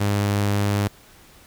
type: tone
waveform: sawtooth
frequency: 101.8 Hz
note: G#2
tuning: 34 cents flat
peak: -15 dBFS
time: 0-0.88 s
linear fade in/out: 10 ms
effects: pink hiss -50 dBFS RMS until 1.46 s